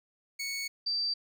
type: tone pair in turn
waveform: 20% pulse / sine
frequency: 2219 / 4664 Hz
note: C#7 / D8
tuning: +1 / -13 cents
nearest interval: octave + minor second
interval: 1286 cents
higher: second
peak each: -28 dBFS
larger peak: neither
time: 0.39-0.68 / 0.86-1.14 s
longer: first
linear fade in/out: 10 ms
effects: none